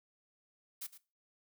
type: noise with echo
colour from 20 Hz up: blue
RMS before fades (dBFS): -42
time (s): 0.81-0.87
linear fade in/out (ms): 10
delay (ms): 110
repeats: 1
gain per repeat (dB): -13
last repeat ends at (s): 0.98
effects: noise-tail reverb RT60 0.3 s tail -18 dB re dry